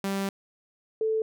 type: tone pair in turn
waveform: sawtooth / sine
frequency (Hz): 196 / 440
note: G3 / A4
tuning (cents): 0 / 0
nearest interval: octave + major second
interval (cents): 1400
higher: second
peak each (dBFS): -23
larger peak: neither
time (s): 0.04-0.29 / 1.01-1.22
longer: first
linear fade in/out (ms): 2
effects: none